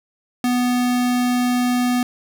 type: tone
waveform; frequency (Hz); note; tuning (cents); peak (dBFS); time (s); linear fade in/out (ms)
square; 246.9; B3; 0; -17; 0.44-2.03; 2
effects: none